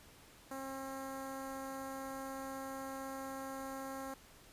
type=tone with notch filter; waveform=10% pulse; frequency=268.4 Hz; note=C4; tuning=44 cents sharp; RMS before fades=-44 dBFS; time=0.51-4.14 s; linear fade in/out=2 ms; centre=3300 Hz; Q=0.54; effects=pink hiss -60 dBFS RMS until 4.52 s + resampled to 32000 Hz